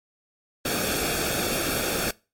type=noise with comb filter; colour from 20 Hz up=pink; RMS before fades=-26 dBFS; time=0.65-2.11 s; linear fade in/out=5 ms; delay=1 ms; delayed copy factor=-0.7; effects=noise-tail reverb RT60 0.3 s tail -23 dB re dry + MP3 64 kbps